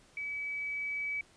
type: tone with level ramp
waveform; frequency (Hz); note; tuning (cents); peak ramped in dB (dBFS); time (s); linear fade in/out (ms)
sine; 2287; D7; -47; -35 to -32; 0.17-1.21; 2
effects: pink hiss -62 dBFS RMS until 1.36 s + resampled to 22050 Hz